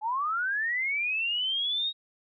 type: linear sweep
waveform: sine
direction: up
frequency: 830.6 to 3786 Hz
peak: -26 dBFS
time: 0.01-1.93 s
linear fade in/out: 50 ms
effects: none